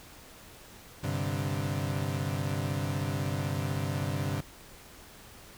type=chord; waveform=35% pulse; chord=G suspended fourth; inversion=none; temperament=equal with one note detuned; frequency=97.66 / 130.81 / 146.83 Hz; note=G2 / C3 / D3; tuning=-6 / 0 / 0 cents; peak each=-32 / -33 / -32 dBFS; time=1.03-4.41 s; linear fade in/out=10 ms; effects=pink hiss -51 dBFS RMS until 5.57 s

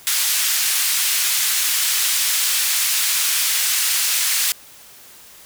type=band-pass noise; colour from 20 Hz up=white; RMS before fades=-19 dBFS; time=0.07-4.52 s; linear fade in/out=0 ms; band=1800 to 13000 Hz; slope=12 dB/octave; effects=white hiss -44 dBFS RMS until 5.45 s

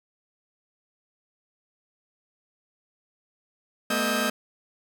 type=tone cluster; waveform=sawtooth; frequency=214.7 / 242.6 / 613 / 1288 / 1586 Hz; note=A3 / B3 / D#5 / E6 / G6; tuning=-42 / -31 / -26 / -41 / +20 cents; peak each=-26 dBFS; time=3.9-4.3 s; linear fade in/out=5 ms; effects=none

